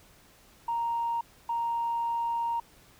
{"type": "tone bursts at uneven times", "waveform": "sine", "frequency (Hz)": 932.3, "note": "A#5", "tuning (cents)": 0, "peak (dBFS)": -26, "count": 2, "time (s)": [[0.68, 1.21], [1.49, 2.6]], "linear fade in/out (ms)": 5, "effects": ["tanh soft clip ceiling -22 dBFS", "pink hiss -58 dBFS RMS until 2.99 s"]}